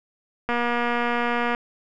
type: click train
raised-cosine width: 0.5 ms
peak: -10 dBFS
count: 254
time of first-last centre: 0.49-1.549 s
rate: 239 Hz
effects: none